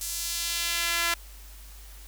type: tone with high-pass filter sweep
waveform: sawtooth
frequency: 339.6 Hz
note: F4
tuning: 48 cents flat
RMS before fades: -29 dBFS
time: 0.01-1.14 s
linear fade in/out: 2 ms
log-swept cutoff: 7200 to 1500 Hz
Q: 0.94
effects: added 50 Hz sine -44 dBFS peak until 2.07 s + white hiss -51 dBFS RMS until 2.07 s